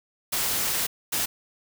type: noise bursts at uneven times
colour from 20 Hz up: white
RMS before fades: -26 dBFS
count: 2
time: 0.32-0.87 / 1.12-1.26 s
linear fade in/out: 10 ms
effects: none